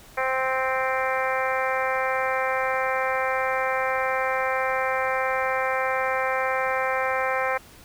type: harmonic tone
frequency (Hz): 261.6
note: C4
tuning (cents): 0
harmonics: 2 / 3 / 4 / 5 / 6 / 7 / 8 / 9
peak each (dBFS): -27 / -29 / -30 / -31 / -32 / -32 / -33 / -34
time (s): 0.17-7.58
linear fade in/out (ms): 10
effects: pink hiss -49 dBFS RMS until 7.84 s